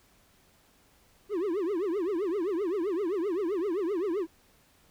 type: tone with vibrato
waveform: triangle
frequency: 371 Hz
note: F#4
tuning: 5 cents sharp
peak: -25 dBFS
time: 1.29-4.27 s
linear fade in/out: 50 ms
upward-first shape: triangle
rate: 7.7 Hz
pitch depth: 290 cents each way
effects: pink hiss -63 dBFS RMS until 4.9 s